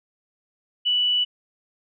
sine tone, 2960 Hz, F#7, in tune, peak -18 dBFS, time 0.85-1.25 s, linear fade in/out 20 ms, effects none

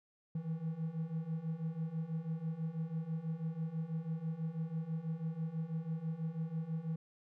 triangle beating tone pair, 157.9 / 164 Hz, D#3 / E3, +26 / -9 cents, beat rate 6.1 Hz, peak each -39 / -36 dBFS, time 0.35-6.96 s, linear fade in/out 5 ms, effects none

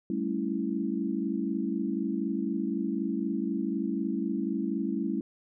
sine chord, A dominant seventh, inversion third, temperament equal, 196 / 220 / 277.2 / 329.6 Hz, G3 / A3 / C#4 / E4, 0 / 0 / 0 / 0 cents, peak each -33 dBFS, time 0.1-5.21 s, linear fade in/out 2 ms, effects none

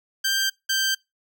15% pulse tone pair in turn, 1576 / 1567.3 Hz, G6 / G6, +9 / -1 cents, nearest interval unison, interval 10 cents, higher first, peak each -14 dBFS, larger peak neither, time 0.24-0.5 / 0.69-0.95 s, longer neither, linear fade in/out 10 ms, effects noise-tail reverb RT60 0.2 s tail -24 dB re dry

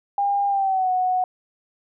sine tone with pitch glide, 804 to 737.3 Hz, G5 to F#5, +44 to -6 cents, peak -18 dBFS, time 0.18-1.24 s, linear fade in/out 2 ms, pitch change -150 cents, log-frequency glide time 0.48-0.9 s, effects none

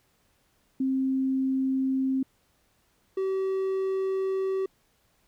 sine / triangle tone pair in turn, 264.7 / 382.8 Hz, C4 / G4, +20 / -41 cents, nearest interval tritone, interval 639 cents, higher second, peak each -23 dBFS, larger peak neither, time 0.8-2.23 / 3.17-4.66 s, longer second, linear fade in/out 5 ms, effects pink hiss -68 dBFS RMS until 5.27 s

